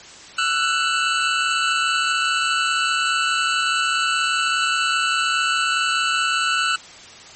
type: tone pair together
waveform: 25% pulse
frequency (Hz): 1335.1 / 1480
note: E6 / F#6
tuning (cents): +22 / 0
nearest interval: major second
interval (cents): 178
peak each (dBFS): -17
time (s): 0.38-6.76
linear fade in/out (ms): 5
effects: white hiss -41 dBFS RMS until 7.35 s + MP3 32 kbps